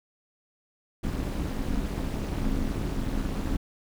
brown noise with amplitude modulation, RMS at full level -25 dBFS, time 1.03-3.57 s, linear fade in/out 10 ms, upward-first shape sine, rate 235 Hz, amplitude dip 90%, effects none

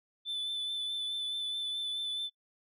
sine tone with vibrato, 3512 Hz, A7, 4 cents flat, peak -30 dBFS, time 0.25-2.3 s, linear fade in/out 50 ms, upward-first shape sine, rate 4.7 Hz, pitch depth 19 cents each way, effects noise-tail reverb RT60 0.1 s tail -24 dB re dry + tanh soft clip ceiling -32 dBFS

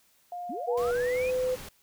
sine tone, 708 Hz, F5, 23 cents sharp, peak -34 dBFS, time 0.32-0.91 s, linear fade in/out 2 ms
sine linear sweep, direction up, 200 to 2549 Hz, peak -35 dBFS, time 0.49-1.31 s, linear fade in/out 10 ms
sine tone with pitch glide, 484.4 to 507.9 Hz, B4 to B4, -34 to +48 cents, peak -25 dBFS, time 0.67-1.56 s, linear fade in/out 20 ms, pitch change +82 cents, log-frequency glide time 0.92-1.25 s
pink noise, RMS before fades -43 dBFS, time 0.77-1.69 s, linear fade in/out 5 ms
effects white hiss -65 dBFS RMS until 1.82 s

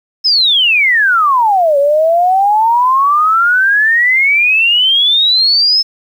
sine exponential two-way sweep, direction down then up, 5274 to 554 to 5274 Hz, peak -7 dBFS, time 0.24-5.83 s, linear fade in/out 20 ms, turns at 1.78 s, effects 7-bit

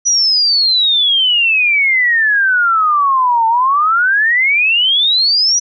sine exponential two-way sweep, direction down then up, 5920 to 890 to 5920 Hz, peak -9 dBFS, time 0.05-5.6 s, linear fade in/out 20 ms, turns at 3.47 s, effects none

